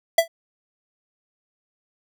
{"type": "tone with exponential decay", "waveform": "square", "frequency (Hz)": 664, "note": "E5", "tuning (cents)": 12, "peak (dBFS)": -10, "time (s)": [0.18, 0.28], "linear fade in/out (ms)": 5, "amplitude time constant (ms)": 20, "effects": []}